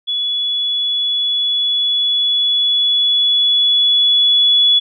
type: tone with level ramp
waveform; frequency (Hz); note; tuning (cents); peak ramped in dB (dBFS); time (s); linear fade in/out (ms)
sine; 3405; G#7; +42; -16 to -8; 0.07-4.8; 20
effects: none